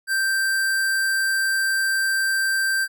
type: tone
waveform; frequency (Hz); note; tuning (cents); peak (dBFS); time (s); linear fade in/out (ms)
square; 1568; G6; 0; -20; 0.07-2.88; 50
effects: none